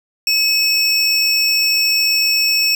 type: tone pair together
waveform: square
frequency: 2561 / 5427 Hz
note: D#7 / E8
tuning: +49 / +49 cents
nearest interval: octave + minor second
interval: 1300 cents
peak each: -18 / -15 dBFS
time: 0.27-2.75 s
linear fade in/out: 2 ms
effects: none